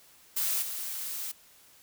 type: noise with level steps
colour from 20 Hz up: blue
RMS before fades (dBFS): -29 / -36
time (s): 0.36-1.32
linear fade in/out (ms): 10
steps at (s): 0.62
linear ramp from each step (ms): 5
effects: white hiss -58 dBFS RMS until 1.82 s